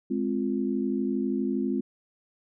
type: chord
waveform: sine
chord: F minor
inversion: first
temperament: just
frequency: 209.5 / 261.9 / 349.2 Hz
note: Ab3 / C4 / F4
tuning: +15 / +2 / 0 cents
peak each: -29 / -28 / -31 dBFS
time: 0.1-1.81 s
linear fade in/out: 10 ms
effects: none